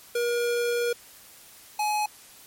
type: tone pair in turn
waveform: square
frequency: 477.2 / 843.4 Hz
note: A#4 / G#5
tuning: +41 / +26 cents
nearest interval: minor seventh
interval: 985 cents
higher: second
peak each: -24 dBFS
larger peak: neither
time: 0.15-0.93 / 1.79-2.06 s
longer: first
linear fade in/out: 5 ms
effects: white hiss -50 dBFS RMS until 2.46 s + MP3 64 kbps